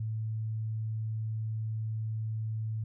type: tone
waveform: sine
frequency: 110 Hz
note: A2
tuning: in tune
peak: -31 dBFS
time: 0-2.84 s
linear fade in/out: 5 ms
effects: none